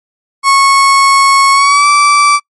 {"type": "tone with pitch glide", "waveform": "35% pulse", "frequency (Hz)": [1100, 1161.4], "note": ["C#6", "D6"], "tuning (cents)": [-14, -20], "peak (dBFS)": -3, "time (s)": [0.43, 2.4], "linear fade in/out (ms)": 50, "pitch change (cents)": 94, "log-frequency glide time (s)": [1.53, 1.87], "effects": ["noise-tail reverb RT60 0.1 s tail -25 dB re dry", "MP3 48 kbps"]}